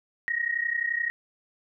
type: tone pair together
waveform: sine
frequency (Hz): 1866.5 / 1898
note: A#6 / A#6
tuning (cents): +2 / +31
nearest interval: unison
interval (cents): 29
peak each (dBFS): -28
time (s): 0.28-1.1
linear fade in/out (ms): 0
effects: none